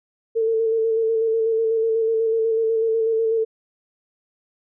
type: tone with vibrato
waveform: sine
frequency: 448.9 Hz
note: A4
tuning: 35 cents sharp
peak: -17 dBFS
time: 0.35-3.45 s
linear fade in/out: 20 ms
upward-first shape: square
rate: 8.1 Hz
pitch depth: 21 cents each way
effects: none